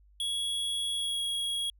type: tone with pitch glide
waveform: square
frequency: 3340 to 3311 Hz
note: G#7 to G#7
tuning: +9 to -6 cents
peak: -30 dBFS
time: 0.2-1.7 s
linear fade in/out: 2 ms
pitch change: -15 cents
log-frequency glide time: 0.95-1.21 s
effects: added 50 Hz sine -57 dBFS peak until 1.79 s